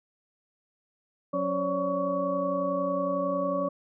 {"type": "tone cluster", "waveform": "sine", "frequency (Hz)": [183.2, 276.8, 540, 571, 1124], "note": ["F#3", "C#4", "C#5", "D5", "C#6"], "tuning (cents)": [-17, -2, -45, -49, 24], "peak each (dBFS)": [-35, -33, -36, -28, -32], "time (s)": [1.33, 3.69], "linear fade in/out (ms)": 10, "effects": []}